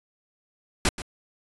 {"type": "noise with echo", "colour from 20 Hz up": "pink", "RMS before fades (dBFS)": -20, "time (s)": [0.85, 0.89], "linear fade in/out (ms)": 2, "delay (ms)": 130, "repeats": 1, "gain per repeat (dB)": -14, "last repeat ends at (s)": 1.02, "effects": ["resampled to 24000 Hz"]}